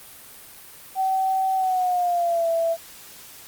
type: tone with pitch glide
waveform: sine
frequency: 763 to 664.2 Hz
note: G5 to E5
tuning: -47 to +13 cents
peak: -19 dBFS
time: 0.95-2.77 s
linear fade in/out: 50 ms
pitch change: -240 cents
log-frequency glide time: 1.55-2.49 s
effects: white hiss -44 dBFS RMS until 3.47 s + Opus 32 kbps